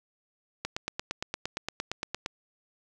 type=click train; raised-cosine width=0.2 ms; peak=-14 dBFS; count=15; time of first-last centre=0.65-2.261 s; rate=8.69 Hz; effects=none